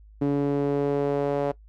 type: tone with band-pass filter sweep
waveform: sawtooth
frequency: 142.2 Hz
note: C#3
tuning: 45 cents sharp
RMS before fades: -24 dBFS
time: 0.21-1.52 s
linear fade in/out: 10 ms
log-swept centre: 320 to 550 Hz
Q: 2.6
effects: noise-tail reverb RT60 0.1 s tail -19 dB re dry + added 52 Hz sine -47 dBFS peak until 1.68 s